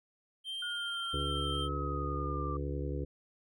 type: tone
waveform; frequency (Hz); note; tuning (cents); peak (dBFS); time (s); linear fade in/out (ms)
triangle; 3153; G7; +9; -35; 0.44-1.69; 50
type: exponential sweep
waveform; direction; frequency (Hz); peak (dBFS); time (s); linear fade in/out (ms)
sine; down; 1444 to 1172; -38; 0.62-2.57; 5
type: harmonic tone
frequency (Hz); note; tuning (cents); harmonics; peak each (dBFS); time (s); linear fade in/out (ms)
70.9; C#2; +40; 1 / 2 / 4 / 5 / 6 / 7; -36 / -39 / -42 / -43 / -44 / -44; 1.13-3.05; 10
effects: none